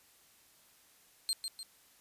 30% pulse tone with echo, 4200 Hz, C8, 6 cents sharp, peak -27 dBFS, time 1.29-1.33 s, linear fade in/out 0 ms, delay 150 ms, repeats 2, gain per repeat -6 dB, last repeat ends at 1.63 s, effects white hiss -64 dBFS RMS until 2 s + resampled to 32000 Hz

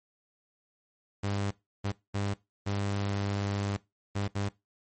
sawtooth tone bursts at uneven times, 100.4 Hz, G2, 42 cents sharp, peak -25 dBFS, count 6, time 1.23-1.51 / 1.84-1.92 / 2.14-2.34 / 2.66-3.77 / 4.15-4.28 / 4.35-4.49 s, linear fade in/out 10 ms, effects noise-tail reverb RT60 0.2 s tail -19 dB re dry + MP3 32 kbps

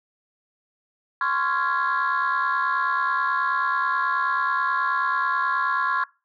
sine chord, Db major seventh, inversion third, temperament just, 1039.4 / 1108.7 / 1385.9 / 1663.1 Hz, C6 / Db6 / F6 / Ab6, -12 / 0 / -14 / +2 cents, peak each -25 dBFS, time 1.21-6.04 s, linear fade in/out 2 ms, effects noise-tail reverb RT60 0.3 s tail -22 dB re dry + tanh soft clip ceiling -14 dBFS

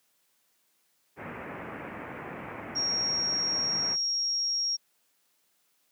pink low-pass noise, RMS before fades -38 dBFS, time 1.16-3.97 s, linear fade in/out 50 ms, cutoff 2400 Hz, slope 48 dB/octave
sine tone, 5588 Hz, F8, in tune, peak -26 dBFS, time 2.75-4.77 s, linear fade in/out 20 ms
effects white hiss -71 dBFS RMS until 5.91 s + high-pass 150 Hz 12 dB/octave

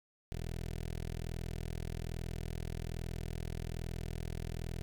15% pulse tone with notch filter, 41.2 Hz, E1, in tune, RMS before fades -40 dBFS, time 0.32-4.82 s, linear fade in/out 0 ms, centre 1100 Hz, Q 1.1, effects none

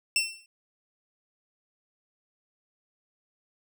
20% pulse tone with exponential decay, 2697 Hz, E7, 39 cents sharp, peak -15 dBFS, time 0.16-0.46 s, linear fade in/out 2 ms, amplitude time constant 65 ms, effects none

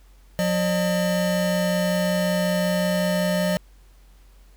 square tone pair together, 179.87 / 605 Hz, F#3 / D#5, -49 / -49 cents, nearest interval octave + major sixth, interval 2100 cents, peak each -23 / -24 dBFS, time 0.39-3.57 s, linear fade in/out 0 ms, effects added 46 Hz sine -48 dBFS peak until 4.56 s + pink hiss -60 dBFS RMS until 4.56 s

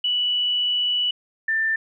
sine tone pair in turn, 2955 / 1782.2 Hz, F#7 / A6, -3 / +22 cents, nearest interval major sixth, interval 875 cents, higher first, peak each -19 dBFS, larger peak neither, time 0.04-1.11 / 1.48-1.76 s, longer first, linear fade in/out 5 ms, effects none

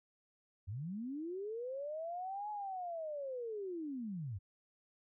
sine linear two-way sweep, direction up then down, 86.1 to 850 to 86.1 Hz, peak -39 dBFS, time 0.67-4.39 s, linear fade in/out 20 ms, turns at 2.5 s, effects none

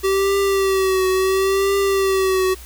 square tone with vibrato, 385 Hz, G4, 31 cents flat, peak -16 dBFS, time 0.03-2.55 s, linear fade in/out 20 ms, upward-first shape triangle, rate 0.72 Hz, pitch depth 52 cents each way, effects added 60 Hz sine -37 dBFS peak until 2.65 s + white hiss -42 dBFS RMS until 2.65 s

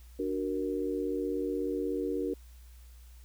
sine chord, D augmented, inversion none, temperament equal, 293.7 / 370 / 466.2 Hz, D4 / F#4 / A#4, 0 / 0 / 0 cents, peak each -34 dBFS, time 0.19-2.34 s, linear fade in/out 5 ms, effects added 60 Hz sine -49 dBFS peak until 3.24 s + white hiss -63 dBFS RMS until 3.24 s

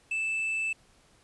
triangle tone with quantisation, 2637 Hz, E7, in tune, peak -26 dBFS, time 0.11-0.73 s, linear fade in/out 5 ms, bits 9, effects pink hiss -62 dBFS RMS until 1.23 s + resampled to 24000 Hz

